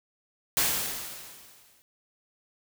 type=noise with exponential decay; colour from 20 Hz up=white; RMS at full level=-23 dBFS; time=0.57-1.82 s; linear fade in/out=0 ms; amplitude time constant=270 ms; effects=none